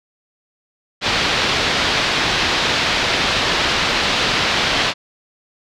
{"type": "low-pass noise", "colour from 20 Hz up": "white", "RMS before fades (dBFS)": -18, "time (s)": [1.01, 4.94], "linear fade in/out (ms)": 50, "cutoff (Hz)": 4300, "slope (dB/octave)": 24, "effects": []}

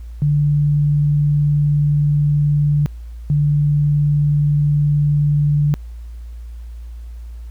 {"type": "tone pair in turn", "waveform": "sine", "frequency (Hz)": [146.83, 146.83], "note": ["D3", "D3"], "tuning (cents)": [0, 0], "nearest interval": "unison", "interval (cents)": 0, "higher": "neither", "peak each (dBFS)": -12, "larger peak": "neither", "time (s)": [[0.22, 2.86], [3.3, 5.74]], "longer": "first", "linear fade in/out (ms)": 0, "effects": ["added 58 Hz sine -29 dBFS peak until 7.5 s", "pink hiss -56 dBFS RMS until 7.5 s"]}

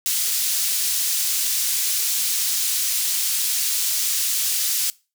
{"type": "high-pass noise", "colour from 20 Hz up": "pink", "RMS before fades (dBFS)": -22, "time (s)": [0.06, 4.9], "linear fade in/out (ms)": 0, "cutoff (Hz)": 5000, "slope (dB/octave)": 12, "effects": ["noise-tail reverb RT60 0.3 s tail -22 dB re dry"]}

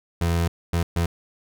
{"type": "tone bursts at uneven times", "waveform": "30% pulse", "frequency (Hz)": 84.7, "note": "E2", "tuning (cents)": 48, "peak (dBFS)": -17, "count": 3, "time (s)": [[0.21, 0.48], [0.73, 0.83], [0.96, 1.06]], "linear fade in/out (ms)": 5, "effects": []}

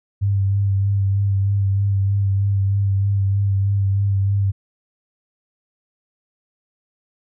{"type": "tone with vibrato", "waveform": "sine", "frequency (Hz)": 98.9, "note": "G2", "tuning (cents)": 16, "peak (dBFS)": -15, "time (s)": [0.21, 4.52], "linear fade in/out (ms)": 20, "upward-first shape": "sine", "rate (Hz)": 3.2, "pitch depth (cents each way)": 24, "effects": []}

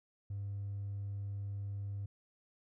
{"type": "tone with hard clipping", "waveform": "sine", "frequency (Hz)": 100, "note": "G2", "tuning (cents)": 35, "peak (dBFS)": -38, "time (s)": [0.3, 2.06], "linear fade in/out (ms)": 5, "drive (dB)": 1, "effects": []}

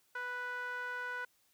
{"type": "tone with band-pass filter", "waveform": "sawtooth", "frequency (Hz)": 493.9, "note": "B4", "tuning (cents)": 0, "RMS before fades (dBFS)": -40, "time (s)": [0.15, 1.25], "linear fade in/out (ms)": 5, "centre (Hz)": 1400, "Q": 4.5, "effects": ["white hiss -72 dBFS RMS until 1.53 s"]}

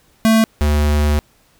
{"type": "tone pair in turn", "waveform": "square", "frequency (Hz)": [222.4, 74.22], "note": ["A3", "D2"], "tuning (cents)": [19, 19], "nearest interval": "octave + perfect fifth", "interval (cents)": 1900, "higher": "first", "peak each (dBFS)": [-10, -13], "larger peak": "first", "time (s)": [[0.25, 0.44], [0.61, 1.19]], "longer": "second", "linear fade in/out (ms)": 0, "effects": ["pink hiss -55 dBFS RMS until 1.59 s"]}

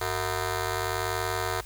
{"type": "ring-modulated tone", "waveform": "10% pulse", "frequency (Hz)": 277.2, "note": "C#4", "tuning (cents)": 0, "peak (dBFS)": -16, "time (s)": [0.01, 1.61], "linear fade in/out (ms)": 5, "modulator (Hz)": 179, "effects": ["added 50 Hz sine -43 dBFS peak until 1.65 s", "white hiss -49 dBFS RMS until 1.65 s"]}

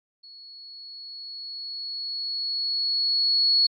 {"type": "tone with level ramp", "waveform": "sine", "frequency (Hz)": 4367, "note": "C#8", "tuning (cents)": -27, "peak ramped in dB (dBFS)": [-44, -16], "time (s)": [0.23, 3.67], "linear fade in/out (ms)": 10, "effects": ["AAC 64 kbps"]}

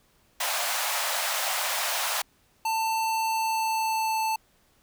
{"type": "high-pass noise", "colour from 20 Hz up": "pink", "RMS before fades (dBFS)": -28, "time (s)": [0.4, 2.22], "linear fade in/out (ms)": 5, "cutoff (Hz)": 610, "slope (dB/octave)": 48}
{"type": "tone with pitch glide", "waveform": "square", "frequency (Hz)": [891, 882.3], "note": ["A5", "A5"], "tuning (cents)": [22, 5], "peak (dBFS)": -25, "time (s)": [2.65, 4.36], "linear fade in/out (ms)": 5, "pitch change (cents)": -17, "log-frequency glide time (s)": [3.26, 4.21]}
{"effects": ["pink hiss -64 dBFS RMS until 4.82 s"]}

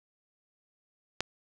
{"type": "click", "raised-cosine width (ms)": 0.2, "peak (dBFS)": -11, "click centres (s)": 1.206, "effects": []}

